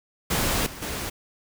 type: noise with level steps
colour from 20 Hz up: pink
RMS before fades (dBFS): -24 / -39 / -31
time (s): 0.3-1.1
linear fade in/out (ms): 10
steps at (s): 0.66 / 0.82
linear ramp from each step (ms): 5
effects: none